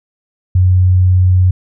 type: tone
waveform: sine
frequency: 91.7 Hz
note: F#2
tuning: 15 cents flat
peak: -6 dBFS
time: 0.55-1.51 s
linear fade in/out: 5 ms
effects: none